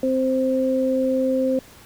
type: tone pair together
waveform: sine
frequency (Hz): 260.9 / 523.3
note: C4 / C5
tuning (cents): -5 / 0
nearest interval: octave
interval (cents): 1205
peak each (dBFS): -21 / -20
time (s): 0.03-1.59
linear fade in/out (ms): 2
effects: pink hiss -47 dBFS RMS until 1.85 s